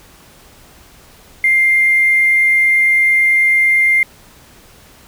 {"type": "tone with hard clipping", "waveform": "triangle", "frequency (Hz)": 2103, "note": "C7", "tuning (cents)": 8, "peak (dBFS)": -9, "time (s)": [1.44, 4.03], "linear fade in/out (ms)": 2, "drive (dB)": 3, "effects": ["pink hiss -44 dBFS RMS until 5.07 s"]}